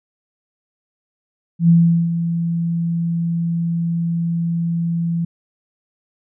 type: tone with ADSR envelope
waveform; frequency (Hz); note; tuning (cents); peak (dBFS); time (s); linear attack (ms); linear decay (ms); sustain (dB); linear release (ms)
sine; 168.4; E3; +37; -7; 1.59-5.25; 99; 400; -10; 6
effects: none